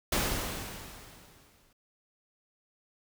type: noise with exponential decay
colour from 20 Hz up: pink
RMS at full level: -27 dBFS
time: 0.12-1.73 s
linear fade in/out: 5 ms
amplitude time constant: 350 ms
effects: none